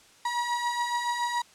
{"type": "beating tone pair", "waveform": "35% pulse", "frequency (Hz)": [954, 961.1], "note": ["A#5", "B5"], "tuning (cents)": [40, -47], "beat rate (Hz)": 7.1, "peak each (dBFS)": [-32, -26], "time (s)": [0.25, 1.42], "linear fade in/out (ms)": 5, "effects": ["white hiss -56 dBFS RMS until 1.54 s", "low-pass 8000 Hz 12 dB/octave"]}